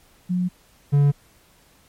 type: tone pair in turn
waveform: sine / triangle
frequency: 180.3 / 143.1 Hz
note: F#3 / D3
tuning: -45 / -45 cents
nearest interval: major third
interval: 400 cents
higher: first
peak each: -19 / -11 dBFS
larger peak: second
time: 0.29-0.49 / 0.92-1.12 s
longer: neither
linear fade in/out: 20 ms
effects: pink hiss -56 dBFS RMS until 1.88 s + MP3 64 kbps